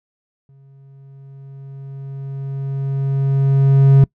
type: tone with exponential growth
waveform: triangle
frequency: 136.8 Hz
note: C#3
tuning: 23 cents flat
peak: -3 dBFS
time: 0.49-4.04 s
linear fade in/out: 2 ms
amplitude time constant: 770 ms
effects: noise-tail reverb RT60 0.1 s tail -24 dB re dry